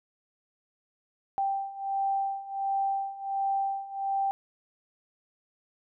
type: beating tone pair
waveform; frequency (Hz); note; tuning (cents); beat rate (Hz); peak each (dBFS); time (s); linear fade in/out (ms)
sine; 784 / 785.4; G5 / G5; 0 / +3; 1.4; -32 / -29; 1.38-4.31; 0
effects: none